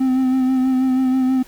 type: tone with vibrato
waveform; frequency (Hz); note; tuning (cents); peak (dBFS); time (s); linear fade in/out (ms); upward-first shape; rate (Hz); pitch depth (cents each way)
triangle; 259.4; C4; -15; -12; 0-1.43; 10; sine; 6.2; 26
effects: pink hiss -46 dBFS RMS until 1.47 s